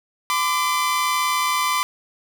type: tone pair together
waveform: sawtooth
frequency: 1017.2 / 1176 Hz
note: C6 / D6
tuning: -49 / +2 cents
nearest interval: minor third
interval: 251 cents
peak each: -18 dBFS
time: 0.3-1.83 s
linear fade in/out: 0 ms
effects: none